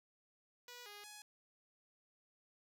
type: tone with pitch steps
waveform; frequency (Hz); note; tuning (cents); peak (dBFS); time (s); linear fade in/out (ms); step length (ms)
5% pulse; 487.8 / 412.2 / 839; B4 / G#4 / G#5; -21 / -13 / +17; -40; 0.68-1.22; 2; 180
effects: none